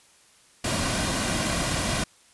pink noise with comb filter, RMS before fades -26 dBFS, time 0.64-2.04 s, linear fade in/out 5 ms, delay 2.3 ms, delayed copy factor -0.5, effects white hiss -57 dBFS RMS until 2.33 s + resampled to 24000 Hz

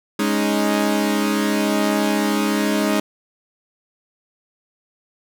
sawtooth chord, Ab suspended fourth, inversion none, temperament equal, 207.7 / 277.2 / 311.1 Hz, Ab3 / Db4 / Eb4, 0 / 0 / 0 cents, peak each -16 / -20 / -18 dBFS, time 0.19-3 s, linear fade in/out 5 ms, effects none

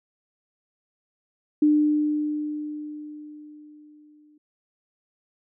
sine tone with exponential decay, 300 Hz, D4, 37 cents sharp, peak -14 dBFS, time 1.62-4.38 s, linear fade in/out 5 ms, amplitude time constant 600 ms, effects none

